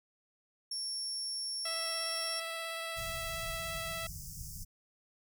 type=tone; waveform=35% pulse; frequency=5470 Hz; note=F8; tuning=37 cents flat; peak=-33 dBFS; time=0.71-2.4 s; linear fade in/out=5 ms
type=tone with vibrato; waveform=10% pulse; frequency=659 Hz; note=E5; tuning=1 cent flat; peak=-29 dBFS; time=1.65-4.07 s; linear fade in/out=5 ms; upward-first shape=square; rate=17 Hz; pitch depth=8 cents each way
type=band-stop noise; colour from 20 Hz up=pink; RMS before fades=-44 dBFS; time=2.96-4.65 s; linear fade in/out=20 ms; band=180 to 5000 Hz; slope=96 dB/octave
effects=none